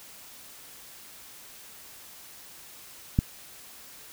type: click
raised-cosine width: 5 ms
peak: -8 dBFS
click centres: 3.189 s
effects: white hiss -48 dBFS RMS until 4.12 s